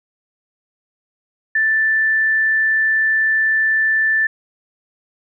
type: tone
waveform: sine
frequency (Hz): 1764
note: A6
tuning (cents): +4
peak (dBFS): -13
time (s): 1.55-4.27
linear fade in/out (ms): 5
effects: none